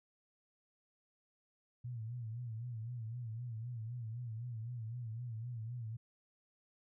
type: tone with vibrato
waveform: sine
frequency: 116.54 Hz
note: A#2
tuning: in tune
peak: -40 dBFS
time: 1.84-5.97 s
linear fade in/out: 10 ms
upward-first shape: sine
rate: 3.9 Hz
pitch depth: 110 cents each way
effects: none